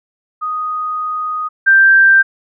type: tone pair in turn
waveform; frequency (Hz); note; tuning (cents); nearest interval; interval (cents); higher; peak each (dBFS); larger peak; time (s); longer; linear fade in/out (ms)
sine; 1244.5 / 1574.6; D#6 / G6; 0 / +7; major third; 407; second; -17 / -5; second; 0.41-1.49 / 1.66-2.23; first; 20
effects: none